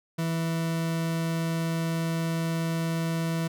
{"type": "tone", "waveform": "40% pulse", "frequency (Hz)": 164.4, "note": "E3", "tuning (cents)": -4, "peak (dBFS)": -25, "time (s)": [0.18, 3.48], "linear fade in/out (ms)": 10, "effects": []}